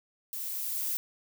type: noise with level ramp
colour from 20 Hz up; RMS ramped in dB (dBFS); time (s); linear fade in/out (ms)
violet; -37 to -31; 0.33-0.97; 0
effects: none